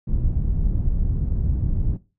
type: low-pass noise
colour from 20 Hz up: pink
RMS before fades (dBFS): -21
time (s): 0.07-1.97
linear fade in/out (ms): 10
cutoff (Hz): 110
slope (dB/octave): 12
effects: noise-tail reverb RT60 0.3 s tail -19 dB re dry

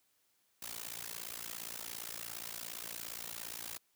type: noise with amplitude modulation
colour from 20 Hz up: white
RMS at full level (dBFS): -40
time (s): 0.62-3.78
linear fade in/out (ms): 5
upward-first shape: sine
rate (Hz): 57.3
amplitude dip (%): 100
effects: white hiss -75 dBFS RMS until 3.95 s + high-pass 60 Hz 12 dB/octave

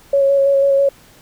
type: tone with vibrato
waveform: sine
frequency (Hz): 553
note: C#5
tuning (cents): -4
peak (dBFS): -10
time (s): 0.13-0.89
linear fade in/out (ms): 5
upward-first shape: square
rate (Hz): 6.1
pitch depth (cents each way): 13
effects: pink hiss -47 dBFS RMS until 1.21 s

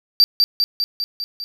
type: tone with echo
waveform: triangle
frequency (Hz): 4667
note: D8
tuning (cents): -12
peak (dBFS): -7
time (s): 0.2-0.24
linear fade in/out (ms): 0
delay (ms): 200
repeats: 6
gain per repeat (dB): -3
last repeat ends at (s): 1.44
effects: none

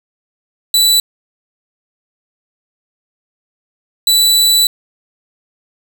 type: tone pair in turn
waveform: sawtooth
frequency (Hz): 3965 / 3965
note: B7 / B7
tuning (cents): +6 / +6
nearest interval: unison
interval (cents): 0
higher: neither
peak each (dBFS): -5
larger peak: neither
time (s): 0.74-1 / 4.07-4.67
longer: second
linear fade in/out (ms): 2
effects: none

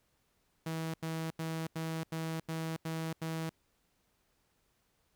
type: tone bursts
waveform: sawtooth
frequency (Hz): 161.7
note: E3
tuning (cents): -33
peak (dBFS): -31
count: 8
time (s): 0.66-3.495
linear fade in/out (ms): 5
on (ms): 280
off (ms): 85
effects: pink hiss -75 dBFS RMS until 5.15 s

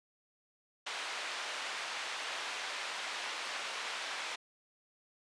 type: band-pass noise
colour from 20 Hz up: white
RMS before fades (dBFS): -40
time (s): 0.86-4.36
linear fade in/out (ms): 10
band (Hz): 650 to 3200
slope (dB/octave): 12
effects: resampled to 22050 Hz

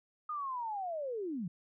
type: linear sweep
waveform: sine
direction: down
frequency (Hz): 1244.5 to 158.1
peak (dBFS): -35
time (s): 0.29-1.48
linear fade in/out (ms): 5
effects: none

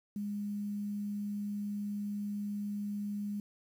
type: tone with quantisation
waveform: sine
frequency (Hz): 205.1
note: G#3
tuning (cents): -21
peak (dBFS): -34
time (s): 0.16-3.4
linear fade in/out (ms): 2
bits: 10
effects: none

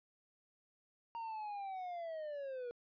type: linear sweep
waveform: triangle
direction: down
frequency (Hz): 932.3 to 474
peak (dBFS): -39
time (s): 1.15-2.71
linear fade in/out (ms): 0
effects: resampled to 11025 Hz

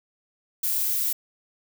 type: noise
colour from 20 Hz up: violet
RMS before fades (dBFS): -25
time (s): 0.63-1.13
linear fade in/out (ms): 5
effects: none

